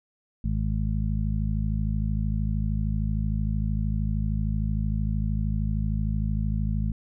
harmonic tone, 53.1 Hz, G#1, 39 cents sharp, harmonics 1 / 2 / 3 / 4, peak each -26 / -29 / -31 / -32 dBFS, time 0.44-6.92 s, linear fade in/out 5 ms, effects none

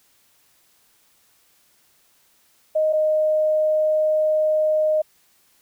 sine tone pair in turn, 622.3 / 618.7 Hz, D#5 / D#5, 0 / -10 cents, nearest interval unison, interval 10 cents, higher first, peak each -16 dBFS, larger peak neither, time 2.75-2.93 / 2.93-5.02 s, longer second, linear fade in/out 10 ms, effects white hiss -60 dBFS RMS until 5.61 s

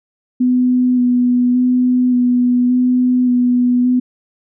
sine tone with vibrato, 248.5 Hz, B3, 11 cents sharp, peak -10 dBFS, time 0.4-4 s, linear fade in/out 10 ms, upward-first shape square, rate 0.87 Hz, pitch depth 14 cents each way, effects none

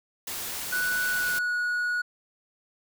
white noise, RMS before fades -34 dBFS, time 0.27-1.39 s, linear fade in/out 5 ms
triangle tone with pitch glide, 1480 to 1457.9 Hz, F#6 to F#6, 0 to -26 cents, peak -23 dBFS, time 0.72-2.02 s, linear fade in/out 10 ms, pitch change -26 cents, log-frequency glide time 1.06-1.54 s
effects none

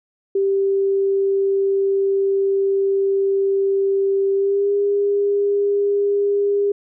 sine tone with pitch glide, 392 to 404.2 Hz, G4 to G#4, 0 to -47 cents, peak -15 dBFS, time 0.35-6.72 s, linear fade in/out 5 ms, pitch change +53 cents, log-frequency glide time 4.34-4.73 s, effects none

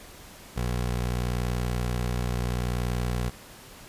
20% pulse tone, 60.7 Hz, B1, 29 cents flat, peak -21 dBFS, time 0.56-3.3 s, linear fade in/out 10 ms, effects pink hiss -47 dBFS RMS until 3.88 s + resampled to 32000 Hz

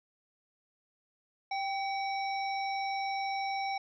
harmonic tone with a mistuned harmonic, 784 Hz, G5, in tune, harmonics 1 / 3 / 5 / 7, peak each -32 / -39 / -47 / -45 dBFS, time 1.51-3.78 s, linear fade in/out 5 ms, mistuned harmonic 3, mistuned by -64 cents, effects none

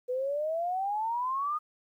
sine exponential sweep, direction up, 490.8 to 1244.5 Hz, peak -28 dBFS, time 0.08-1.59 s, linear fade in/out 20 ms, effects 11-bit

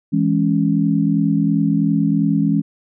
sine chord, C# minor, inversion first, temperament equal, 164.81 / 207.7 / 277.2 Hz, E3 / G#3 / C#4, 0 / 0 / 0 cents, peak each -18 dBFS, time 0.12-2.62 s, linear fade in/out 20 ms, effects none

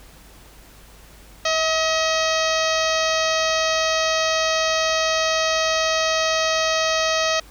harmonic tone with a mistuned harmonic, 636 Hz, D#5, 38 cents sharp, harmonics 1 / 2 / 3 / 4 / 5 / 6 / 7 / 8 / 9 / 10, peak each -22 / -25 / -27 / -28 / -29 / -30 / -30 / -31 / -32 / -32 dBFS, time 1.45-7.4 s, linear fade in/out 5 ms, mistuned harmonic 1, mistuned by +16 cents, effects added 50 Hz sine -47 dBFS peak until 7.5 s + pink hiss -48 dBFS RMS until 7.5 s

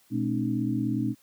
sine tone cluster, 121.9 / 216.4 / 267.1 / 303.7 Hz, B2 / A3 / C4 / D#4, -22 / -29 / +36 / -42 cents, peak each -30 dBFS, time 0.1-1.15 s, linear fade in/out 50 ms, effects white hiss -62 dBFS RMS until 1.22 s + high-pass 80 Hz 12 dB/octave

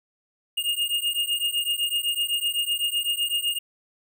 square beating tone pair, 2837 / 2844.9 Hz, F7 / F7, +27 / +31 cents, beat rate 7.9 Hz, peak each -27 dBFS, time 0.57-3.59 s, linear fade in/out 10 ms, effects none

